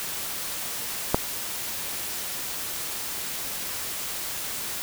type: click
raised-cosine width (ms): 1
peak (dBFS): -4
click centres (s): 1.145
effects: white hiss -32 dBFS RMS until 4.82 s